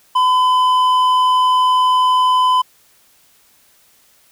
sine tone with hard clipping, 1011 Hz, B5, 40 cents sharp, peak -12 dBFS, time 0.15-2.62 s, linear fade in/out 10 ms, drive 6 dB, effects white hiss -53 dBFS RMS until 4.31 s

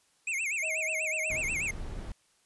square tone with vibrato, 2393 Hz, D7, 32 cents sharp, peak -30 dBFS, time 0.27-1.71 s, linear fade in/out 5 ms, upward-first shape sine, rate 8.2 Hz, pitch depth 220 cents each way
sine tone with pitch glide, 633 to 628.3 Hz, D#5 to D#5, +30 to +17 cents, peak -38 dBFS, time 0.62-1.42 s, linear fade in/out 20 ms, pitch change -13 cents, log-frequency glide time 0.94-1.09 s
brown noise, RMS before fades -39 dBFS, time 1.3-2.12 s, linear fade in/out 2 ms
effects white hiss -68 dBFS RMS until 2.45 s + resampled to 24000 Hz

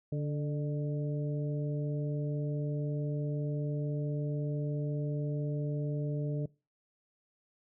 harmonic tone with a mistuned harmonic, 145.9 Hz, D3, 11 cents flat, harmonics 1 / 2 / 3 / 4, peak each -31 / -40 / -41 / -44 dBFS, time 0.12-6.46 s, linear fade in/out 5 ms, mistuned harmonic 4, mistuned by +47 cents, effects noise-tail reverb RT60 0.3 s tail -23 dB re dry

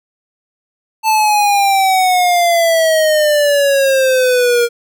square exponential sweep, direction down, 884 to 470 Hz, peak -10 dBFS, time 1.03-4.69 s, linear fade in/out 50 ms, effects none

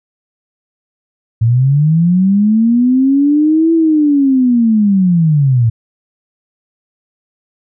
sine linear two-way sweep, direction up then down, 110.2 to 332 to 110.2 Hz, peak -7 dBFS, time 1.41-5.7 s, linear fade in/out 10 ms, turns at 3.73 s, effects none

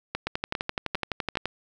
two click trains, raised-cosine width 0.3 ms, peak -12 / -11 dBFS, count 4 / 15, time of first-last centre 0.15-1.355 / 0.27-1.456 s, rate 2.49 / 11.8 Hz, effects none

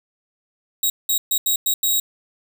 5% pulse tone bursts at uneven times, 3815 Hz, A#7, 39 cents sharp, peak -9 dBFS, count 6, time 0.83-0.9 / 1.09-1.18 / 1.31-1.38 / 1.46-1.56 / 1.66-1.74 / 1.83-2 s, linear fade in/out 5 ms, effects none

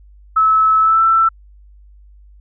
sine tone with pitch glide, 1300 to 1332.7 Hz, E6 to E6, -24 to +19 cents, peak -9 dBFS, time 0.36-1.29 s, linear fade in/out 10 ms, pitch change +43 cents, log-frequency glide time 0.8-1.03 s, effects added 50 Hz sine -41 dBFS peak until 2.4 s

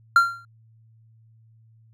triangle tone with exponential decay, 1381 Hz, F6, 20 cents flat, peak -7 dBFS, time 0.16-0.45 s, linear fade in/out 2 ms, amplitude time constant 61 ms, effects added 112 Hz sine -52 dBFS peak until 1.93 s

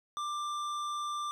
sine tone with hard clipping, 1184 Hz, D6, 14 cents sharp, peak -35 dBFS, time 0.17-1.31 s, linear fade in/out 0 ms, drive 12 dB, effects none

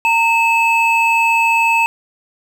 triangle tone pair together, 918 / 2600 Hz, A#5 / E7, -27 / -24 cents, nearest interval octave + tritone, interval 1803 cents, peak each -12 dBFS, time 0.05-1.86 s, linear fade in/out 0 ms, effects none

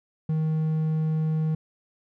triangle tone, 157.3 Hz, D#3, 19 cents sharp, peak -20 dBFS, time 0.29-1.55 s, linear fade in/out 5 ms, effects none

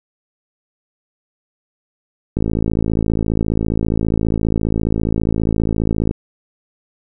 click train, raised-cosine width 3 ms, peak -5 dBFS, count 206, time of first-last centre 2.37-6.111 s, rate 54.8 Hz, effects none

